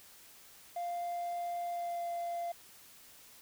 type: tone with pitch glide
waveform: triangle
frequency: 697 to 689.8 Hz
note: F5 to F5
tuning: -4 to -22 cents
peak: -32 dBFS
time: 0.76-2.52 s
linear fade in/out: 5 ms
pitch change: -18 cents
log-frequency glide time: 1.67-2.07 s
effects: tanh soft clip ceiling -29 dBFS + white hiss -57 dBFS RMS until 3.41 s